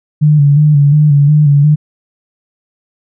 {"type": "tone with vibrato", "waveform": "sine", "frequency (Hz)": 146.83, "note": "D3", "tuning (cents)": 0, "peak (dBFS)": -4, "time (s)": [0.21, 1.76], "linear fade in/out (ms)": 20, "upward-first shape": "square", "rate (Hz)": 2.8, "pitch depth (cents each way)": 46, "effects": []}